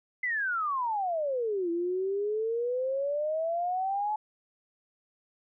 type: exponential two-way sweep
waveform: sine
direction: down then up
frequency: 2061 to 334.8 to 861 Hz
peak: -27 dBFS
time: 0.23-4.16 s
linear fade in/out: 5 ms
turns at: 1.7 s
effects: none